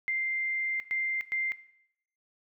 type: tone bursts at uneven times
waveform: sine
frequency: 2093 Hz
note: C7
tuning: in tune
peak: -27 dBFS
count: 3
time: 0.08-0.8 / 0.91-1.21 / 1.32-1.52 s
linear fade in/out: 0 ms
effects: noise-tail reverb RT60 0.7 s tail -17 dB re dry